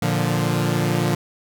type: chord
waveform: sawtooth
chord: Bb major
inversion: none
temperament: equal with one note detuned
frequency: 116.54 / 147.68 / 174.61 Hz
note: Bb2 / D3 / F3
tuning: 0 / +10 / 0 cents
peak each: -19 dBFS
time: 0.02-1.15 s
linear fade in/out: 5 ms
effects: none